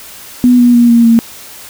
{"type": "tone with pitch steps", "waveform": "sine", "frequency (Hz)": [246.9, 242.5, 238.2, 234, 229.8], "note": ["B3", "B3", "A#3", "A#3", "A#3"], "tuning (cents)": [0, -31, 38, 7, -25], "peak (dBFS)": -3, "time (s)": [0.44, 1.19], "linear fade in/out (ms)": 0, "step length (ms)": 150, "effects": ["white hiss -32 dBFS RMS until 1.69 s"]}